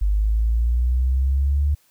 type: linear sweep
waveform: sine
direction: up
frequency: 49.45 to 73.42 Hz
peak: -16 dBFS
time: 0.01-1.75 s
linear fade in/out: 10 ms
effects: white hiss -60 dBFS RMS until 1.9 s